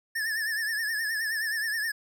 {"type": "tone with vibrato", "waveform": "square", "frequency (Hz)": 1760, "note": "A6", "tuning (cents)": 0, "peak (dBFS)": -28, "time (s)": [0.15, 1.92], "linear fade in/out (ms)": 10, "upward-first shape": "triangle", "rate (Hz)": 9.5, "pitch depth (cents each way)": 100, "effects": []}